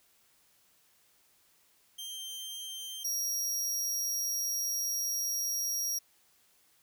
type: tone pair in turn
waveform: sawtooth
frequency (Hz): 3149 / 5655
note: G7 / F8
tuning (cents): +7 / +21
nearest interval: minor seventh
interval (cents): 1014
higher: second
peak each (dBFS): -36 / -28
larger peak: second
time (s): 1.98-3.04 / 3.04-5.99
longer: second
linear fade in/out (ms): 10
effects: white hiss -67 dBFS RMS until 6.82 s